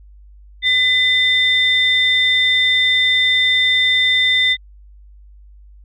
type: tone pair together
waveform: sine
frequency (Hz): 2015 / 3590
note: B6 / A7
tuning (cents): +34 / +34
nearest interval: minor seventh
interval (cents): 1000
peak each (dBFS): -14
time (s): 0.62-4.57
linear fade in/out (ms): 50
effects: tanh soft clip ceiling -4 dBFS + added 50 Hz sine -40 dBFS peak until 5.84 s